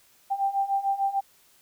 sine beating tone pair, 784 / 790.7 Hz, G5 / G5, 0 / +15 cents, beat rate 6.7 Hz, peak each -28 / -25 dBFS, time 0.3-1.21 s, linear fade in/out 20 ms, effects white hiss -60 dBFS RMS until 1.61 s

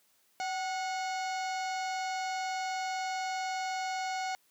harmonic tone with a mistuned harmonic, 729 Hz, F#5, 26 cents flat, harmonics 1 / 2 / 3 / 4 / 5 / 6 / 7 / 8 / 9 / 10, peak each -33 / -42 / -42 / -49 / -53 / -46 / -52 / -50 / -53 / -53 dBFS, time 0.4-4.35 s, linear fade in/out 0 ms, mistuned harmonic 1, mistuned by +63 cents, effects white hiss -69 dBFS RMS until 4.5 s + high-pass 150 Hz 12 dB/octave

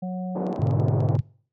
harmonic tone, 183.5 Hz, F#3, 14 cents flat, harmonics 1 / 3 / 4, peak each -27 / -38 / -38 dBFS, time 0.02-0.54 s, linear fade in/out 10 ms
pink band-pass noise, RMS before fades -30 dBFS, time 0.35-1.17 s, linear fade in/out 5 ms, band 200 to 750 Hz, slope 24 dB/octave
clicks, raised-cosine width 0.2 ms, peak -29 dBFS, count 12, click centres 0.467 / 0.528 / 0.561 / 0.619 / 0.671 / 0.71 / 0.799 / 0.884 / 1.005 / 1.088 / 1.153 / 1.191 s
sine chord, G# diminished, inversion none, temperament equal, 103.83 / 123.47 / 146.83 Hz, G#2 / B2 / D3, 0 / 0 / 0 cents, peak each -24 dBFS, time 0.59-1.21 s, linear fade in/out 10 ms
effects noise-tail reverb RT60 0.5 s tail -25 dB re dry

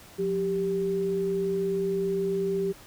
sine tone pair together, 178.18 / 392 Hz, F3 / G4, +35 / 0 cents, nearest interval octave + major second, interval 1365 cents, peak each -32 / -25 dBFS, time 0.18-2.73 s, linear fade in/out 20 ms, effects pink hiss -50 dBFS RMS until 2.86 s

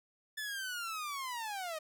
sawtooth linear sweep, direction down, 1754 to 607 Hz, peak -34 dBFS, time 0.37-1.79 s, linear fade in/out 10 ms, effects none

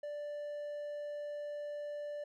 triangle tone, 587.3 Hz, D5, in tune, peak -37 dBFS, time 0.03-2.24 s, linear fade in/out 5 ms, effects none

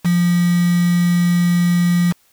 sine tone with quantisation, 174.61 Hz, F3, in tune, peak -12 dBFS, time 0.04-2.13 s, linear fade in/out 20 ms, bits 4, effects white hiss -57 dBFS RMS until 2.32 s

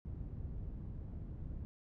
white low-pass noise, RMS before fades -44 dBFS, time 0.05-1.65 s, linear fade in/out 0 ms, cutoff 100 Hz, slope 12 dB/octave, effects none

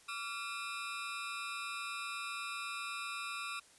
20% pulse ring-modulated tone, 1268 Hz, D#6, 32 cents sharp, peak -31 dBFS, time 0.08-3.6 s, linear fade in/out 10 ms, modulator 114 Hz, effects white hiss -62 dBFS RMS until 3.78 s + resampled to 24000 Hz

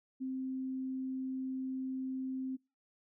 sine tone, 261.6 Hz, C4, in tune, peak -35 dBFS, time 0.2-2.57 s, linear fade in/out 20 ms, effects noise-tail reverb RT60 0.3 s tail -25 dB re dry

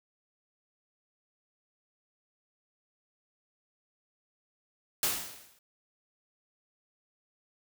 white noise with exponential decay, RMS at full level -26 dBFS, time 5.03-5.59 s, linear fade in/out 2 ms, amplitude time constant 120 ms, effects none

